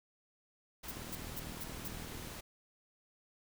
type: noise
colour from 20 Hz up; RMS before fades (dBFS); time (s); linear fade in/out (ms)
pink; -47; 0.83-2.41; 10
type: noise bursts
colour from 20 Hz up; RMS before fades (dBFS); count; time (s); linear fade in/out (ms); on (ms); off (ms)
violet; -42; 5; 0.88-1.88; 5; 32; 210
type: click train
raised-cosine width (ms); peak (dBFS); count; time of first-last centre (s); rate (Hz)
3; -36; 53; 0.97-2.273; 39.9
effects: none